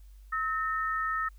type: tone pair together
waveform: sine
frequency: 1289 / 1822.9 Hz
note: E6 / A#6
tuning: -39 / -39 cents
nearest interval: tritone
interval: 600 cents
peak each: -29 / -33 dBFS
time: 0.32-1.29 s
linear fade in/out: 10 ms
effects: added 49 Hz sine -48 dBFS peak until 1.38 s + white hiss -69 dBFS RMS until 1.38 s